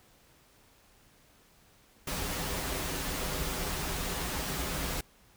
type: noise with comb filter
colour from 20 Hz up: pink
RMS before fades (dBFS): -34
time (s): 2.07-5.01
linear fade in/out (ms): 5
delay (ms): 8.9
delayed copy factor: -0.55
effects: pink hiss -62 dBFS RMS until 5.36 s